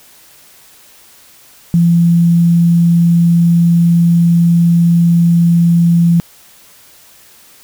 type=tone with quantisation; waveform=sine; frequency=170.1 Hz; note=F3; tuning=45 cents flat; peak=-6 dBFS; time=1.74-6.2 s; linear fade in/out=0 ms; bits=6; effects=white hiss -43 dBFS RMS until 7.63 s